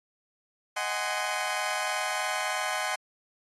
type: chord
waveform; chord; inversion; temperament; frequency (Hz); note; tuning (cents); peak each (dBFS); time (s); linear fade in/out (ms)
20% pulse; Ab dominant seventh; second; just; 623 / 747.5 / 830.6 / 1038.3; Eb5 / Gb5 / Ab5 / C6; +2 / +17 / 0 / -14; -31 / -28 / -30 / -29; 0.76-2.96; 10
effects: AAC 32 kbps